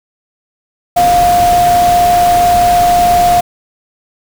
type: tone in noise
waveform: sine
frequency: 705 Hz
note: F5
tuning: 16 cents sharp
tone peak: -6 dBFS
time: 0.96-3.41 s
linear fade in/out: 10 ms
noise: pink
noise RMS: -19 dBFS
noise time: 0.96-3.41 s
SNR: +10 dB
effects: none